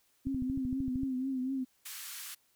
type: tone with vibrato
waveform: sine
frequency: 261.6 Hz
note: C4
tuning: in tune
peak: -31 dBFS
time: 0.25-1.65 s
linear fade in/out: 20 ms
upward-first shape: triangle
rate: 4.1 Hz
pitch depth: 73 cents each way
type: click train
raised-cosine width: 5 ms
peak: -27 dBFS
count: 11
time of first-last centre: 0.27-1.033 s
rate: 13.1 Hz
type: band-pass noise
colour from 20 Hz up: white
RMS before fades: -44 dBFS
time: 1.85-2.35 s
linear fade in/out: 10 ms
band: 1200 to 16000 Hz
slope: 24 dB/octave
effects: white hiss -71 dBFS RMS until 2.55 s